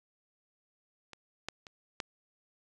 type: clicks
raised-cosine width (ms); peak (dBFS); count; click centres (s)
0.2; -29 / -18 / -30 / -17; 4; 1.133 / 1.486 / 1.668 / 2.002
effects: resampled to 24000 Hz